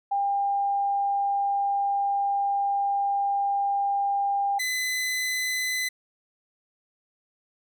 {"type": "tone pair in turn", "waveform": ["sine", "sawtooth"], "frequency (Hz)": [800, 2016], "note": ["G5", "B6"], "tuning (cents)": [35, 35], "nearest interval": "octave + major third", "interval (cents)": 1600, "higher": "second", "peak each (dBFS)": -22, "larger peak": "neither", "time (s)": [[0.11, 4.59], [4.59, 5.89]], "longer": "first", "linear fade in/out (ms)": 10, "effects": []}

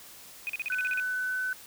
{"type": "tone bursts", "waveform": "sine", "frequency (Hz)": 2489, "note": "D#7", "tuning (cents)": 0, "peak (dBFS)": -29, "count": 9, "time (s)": [0.47, 0.998], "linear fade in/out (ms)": 0, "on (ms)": 24, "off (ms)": 39}
{"type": "tone with pitch glide", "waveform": "sine", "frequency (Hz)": [1500, 1509.6], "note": ["F#6", "F#6"], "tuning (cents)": [23, 34], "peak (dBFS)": -28, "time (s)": [0.7, 1.53], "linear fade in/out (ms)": 2, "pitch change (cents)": 11, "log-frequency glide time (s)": [1.07, 1.38]}
{"effects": ["white hiss -49 dBFS RMS until 1.66 s"]}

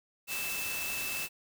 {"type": "tone in noise", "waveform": "sine", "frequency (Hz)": 2637, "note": "E7", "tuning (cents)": 0, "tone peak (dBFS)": -36, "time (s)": [0.27, 1.29], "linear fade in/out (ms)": 50, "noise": "white", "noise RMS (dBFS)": -37, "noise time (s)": [0.27, 1.29], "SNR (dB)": -2, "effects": []}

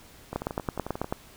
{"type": "two click trains", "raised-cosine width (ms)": 1, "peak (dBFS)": [-13, -19], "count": [8, 9], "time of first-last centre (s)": [[0.36, 1.125], [0.33, 1.044]], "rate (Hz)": [9.15, 11.2], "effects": ["pink hiss -52 dBFS RMS until 1.36 s"]}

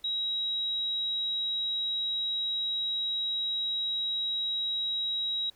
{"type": "tone", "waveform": "sine", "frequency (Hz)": 3840, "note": "B7", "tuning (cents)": -49, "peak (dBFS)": -28, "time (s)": [0.04, 5.5], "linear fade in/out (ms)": 5, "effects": ["pink hiss -63 dBFS RMS until 5.55 s"]}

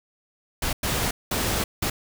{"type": "noise bursts at uneven times", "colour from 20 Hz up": "pink", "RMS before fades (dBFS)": -25, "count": 4, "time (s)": [[0.62, 0.73], [0.83, 1.11], [1.31, 1.64], [1.82, 1.9]], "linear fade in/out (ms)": 5, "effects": []}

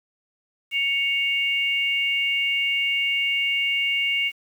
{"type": "tone pair together", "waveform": "sine", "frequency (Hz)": [2220, 2800], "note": ["C#7", "F7"], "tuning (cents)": [2, 4], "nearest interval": "major third", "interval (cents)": 402, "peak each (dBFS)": -23, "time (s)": [0.71, 4.32], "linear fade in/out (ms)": 50, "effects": ["8-bit"]}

